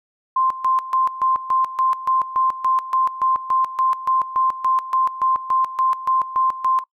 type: tone with tremolo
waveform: sine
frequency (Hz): 1046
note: C6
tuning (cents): -1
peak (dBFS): -15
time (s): 0.36-6.84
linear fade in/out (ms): 5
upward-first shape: square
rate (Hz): 3.5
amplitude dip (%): 80
effects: noise-tail reverb RT60 0.1 s tail -21 dB re dry